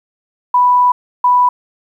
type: tone pair in turn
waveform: sine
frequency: 987.8 / 987.8 Hz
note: B5 / B5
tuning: 0 / 0 cents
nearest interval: unison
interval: 0 cents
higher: neither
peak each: -7 dBFS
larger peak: neither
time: 0.54-0.92 / 1.24-1.49 s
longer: first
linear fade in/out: 5 ms
effects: 8-bit